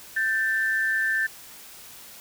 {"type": "tone pair together", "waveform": "sine", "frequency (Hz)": [1559, 1773.9], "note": ["G6", "A6"], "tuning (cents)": [-10, 14], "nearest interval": "major second", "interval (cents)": 224, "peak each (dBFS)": [-26, -23], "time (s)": [0.16, 1.27], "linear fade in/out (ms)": 10, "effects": ["white hiss -45 dBFS RMS until 2.2 s"]}